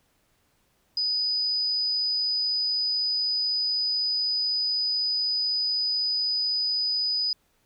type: tone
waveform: sine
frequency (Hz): 4978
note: D#8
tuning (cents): 0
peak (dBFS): -23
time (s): 0.97-7.33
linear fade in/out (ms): 2
effects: pink hiss -68 dBFS RMS until 7.65 s